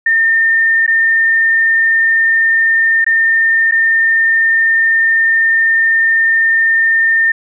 sine tone with dropouts, 1812 Hz, A#6, 50 cents flat, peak -8 dBFS, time 0.06-7.32 s, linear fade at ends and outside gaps 5 ms, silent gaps 0.865-0.877 / 3.045-3.064 / 3.712-3.72 s, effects none

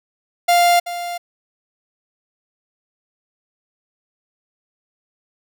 45% pulse tone with echo, 698.5 Hz, F5, in tune, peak -11 dBFS, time 0.48-0.8 s, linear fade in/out 10 ms, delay 380 ms, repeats 1, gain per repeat -13 dB, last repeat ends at 1.18 s, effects none

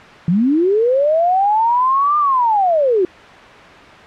sine linear two-way sweep, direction up then down, 158.6 to 1209 to 346 Hz, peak -11 dBFS, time 0.28-3.05 s, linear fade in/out 2 ms, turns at 2.18 s, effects white hiss -37 dBFS RMS until 4.06 s + low-pass 2000 Hz 12 dB/octave

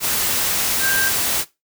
sine tone in noise, 1583 Hz, G6, 17 cents sharp, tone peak -19 dBFS, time 0.8-1.12 s, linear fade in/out 50 ms, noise white, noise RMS -20 dBFS, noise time 0-1.45 s, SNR -2 dB, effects noise-tail reverb RT60 0.2 s tail -17 dB re dry

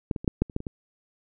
clicks, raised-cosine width 3 ms, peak -12 / -19 / -23 / -7 / -8 / -28 / -13 / -24 / -19 dBFS, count 9, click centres 0.112 / 0.162 / 0.245 / 0.278 / 0.42 / 0.498 / 0.564 / 0.604 / 0.668 s, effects none

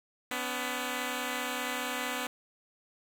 5% pulse tone pair together, 250 / 285.3 Hz, B3 / C#4, +21 / +50 cents, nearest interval major second, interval 229 cents, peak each -22 / -26 dBFS, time 0.31-2.27 s, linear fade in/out 2 ms, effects none

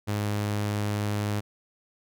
sawtooth tone, 103.83 Hz, G#2, in tune, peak -22 dBFS, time 0.07-1.41 s, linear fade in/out 20 ms, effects none

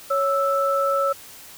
sine tone pair together, 554.4 / 1318.6 Hz, C#5 / E6, 0 / 0 cents, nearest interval octave + minor third, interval 1500 cents, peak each -21 dBFS, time 0.1-1.13 s, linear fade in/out 10 ms, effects white hiss -43 dBFS RMS until 1.57 s

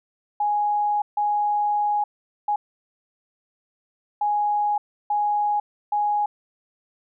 sine tone bursts at uneven times, 830.6 Hz, G#5, in tune, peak -19 dBFS, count 6, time 0.4-1.02 / 1.17-2.04 / 2.48-2.56 / 4.21-4.78 / 5.1-5.6 / 5.92-6.26 s, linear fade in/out 5 ms, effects none

